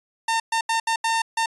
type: tone bursts at uneven times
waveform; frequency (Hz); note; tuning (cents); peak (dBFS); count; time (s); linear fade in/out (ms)
sawtooth; 907; A#5; -48; -16; 6; 0.28-0.4 / 0.52-0.61 / 0.69-0.8 / 0.87-0.96 / 1.04-1.22 / 1.37-1.46; 5
effects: resampled to 24000 Hz